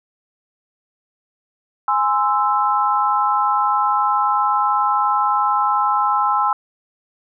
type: chord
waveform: sine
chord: Ab augmented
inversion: none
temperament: equal with one note detuned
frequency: 830.6 / 1038.1 / 1318.5 Hz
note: Ab5 / C6 / E6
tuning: 0 / -14 / 0 cents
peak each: -19 dBFS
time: 1.88-6.53 s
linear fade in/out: 2 ms
effects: none